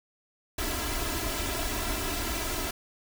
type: noise with comb filter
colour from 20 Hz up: pink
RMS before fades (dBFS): -31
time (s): 0.58-2.71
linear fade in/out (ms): 5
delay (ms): 3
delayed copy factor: +0.9
effects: none